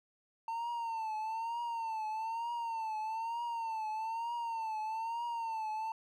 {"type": "tone with vibrato", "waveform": "triangle", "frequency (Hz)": 904, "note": "A5", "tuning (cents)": 47, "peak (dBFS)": -33, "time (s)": [0.48, 5.92], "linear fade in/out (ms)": 2, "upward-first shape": "triangle", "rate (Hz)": 1.1, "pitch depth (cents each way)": 91, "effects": []}